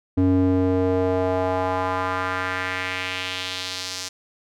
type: tone with band-pass filter sweep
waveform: square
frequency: 92.5 Hz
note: F#2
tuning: in tune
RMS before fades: -23 dBFS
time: 0.17-4.09 s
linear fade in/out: 10 ms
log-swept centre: 250 to 5700 Hz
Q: 1.9
effects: none